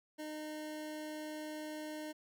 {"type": "tone", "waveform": "25% pulse", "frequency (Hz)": 306.5, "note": "D#4", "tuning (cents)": -26, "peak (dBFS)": -38, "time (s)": [0.18, 2.13], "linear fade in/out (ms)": 20, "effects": []}